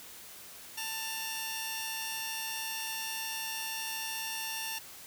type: tone pair together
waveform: 10% pulse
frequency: 886.7 / 2813 Hz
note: A5 / F7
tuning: +13 / +12 cents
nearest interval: octave + minor sixth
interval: 1999 cents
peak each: -30 / -29 dBFS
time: 0.77-4.79 s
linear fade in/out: 10 ms
effects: white hiss -49 dBFS RMS until 5.06 s